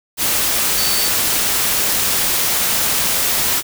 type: tone in noise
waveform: sine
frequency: 4531 Hz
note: C#8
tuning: 37 cents sharp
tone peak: -21 dBFS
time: 0.75-1.11 s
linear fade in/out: 50 ms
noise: white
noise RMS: -17 dBFS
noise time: 0.17-3.63 s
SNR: -7 dB
effects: none

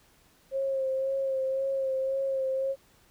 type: tone with vibrato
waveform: sine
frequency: 535 Hz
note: C5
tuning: 38 cents sharp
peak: -26 dBFS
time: 0.51-2.76 s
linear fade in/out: 50 ms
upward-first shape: sine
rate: 1.9 Hz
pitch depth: 25 cents each way
effects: pink hiss -62 dBFS RMS until 3.1 s

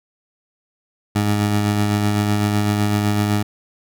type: tone with tremolo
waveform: 20% pulse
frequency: 103.83 Hz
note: G#2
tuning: in tune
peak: -10 dBFS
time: 1.15-3.43 s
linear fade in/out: 10 ms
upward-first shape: sine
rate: 7.9 Hz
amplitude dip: 30%
effects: none

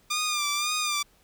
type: tone with vibrato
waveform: 10% pulse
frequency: 1200 Hz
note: D6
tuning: 37 cents sharp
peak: -17 dBFS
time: 0.1-1.03 s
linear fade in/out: 10 ms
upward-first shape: sine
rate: 1.9 Hz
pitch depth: 53 cents each way
effects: pink hiss -62 dBFS RMS until 1.23 s

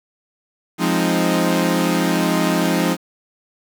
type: chord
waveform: sawtooth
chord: F minor seventh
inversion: none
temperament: equal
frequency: 174.61 / 207.7 / 261.6 / 311.1 Hz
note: F3 / Ab3 / C4 / Eb4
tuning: 0 / 0 / 0 / 0 cents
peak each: -16 / -19 / -19 / -17 dBFS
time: 0.78-2.97 s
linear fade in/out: 50 ms
effects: 7-bit

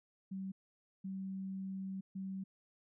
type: tone bursts at uneven times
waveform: sine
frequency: 191.6 Hz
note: G3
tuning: 39 cents flat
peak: -39 dBFS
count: 3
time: 0.31-0.52 / 1.04-2.01 / 2.15-2.44 s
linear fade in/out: 10 ms
effects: none

